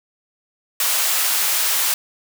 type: high-pass noise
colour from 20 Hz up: white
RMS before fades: -19 dBFS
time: 0.8-1.94 s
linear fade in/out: 2 ms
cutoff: 730 Hz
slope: 12 dB/octave
effects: none